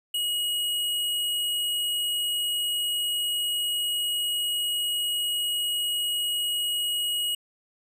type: tone with sample-and-hold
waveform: sine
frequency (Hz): 2900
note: F#7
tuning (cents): -35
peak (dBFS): -24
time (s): 0.14-7.35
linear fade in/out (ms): 5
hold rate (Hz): 11025
effects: resampled to 32000 Hz